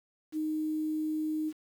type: tone with quantisation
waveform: sine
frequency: 310 Hz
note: D#4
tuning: 6 cents flat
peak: -29 dBFS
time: 0.32-1.53 s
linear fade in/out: 50 ms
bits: 9
effects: none